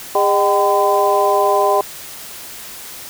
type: harmonic tone with a mistuned harmonic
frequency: 203.1 Hz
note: G#3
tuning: 38 cents flat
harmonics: 2 / 3 / 4 / 5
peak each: -17 / -17 / -17 / -17 dBFS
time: 0.15-1.81 s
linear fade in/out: 2 ms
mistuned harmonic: 4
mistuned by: -84 cents
effects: white hiss -33 dBFS RMS until 3.09 s